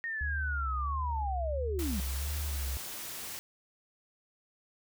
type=linear sweep; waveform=sine; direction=down; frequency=1863 to 174.61 Hz; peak=-33 dBFS; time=0.04-2 s; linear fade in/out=0 ms
type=tone with vibrato; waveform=sine; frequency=70.3 Hz; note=C#2; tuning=25 cents sharp; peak=-32 dBFS; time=0.21-2.77 s; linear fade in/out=0 ms; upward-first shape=sine; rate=1.5 Hz; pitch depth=100 cents each way
type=noise; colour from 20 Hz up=white; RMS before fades=-41 dBFS; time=1.79-3.39 s; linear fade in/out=0 ms
effects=none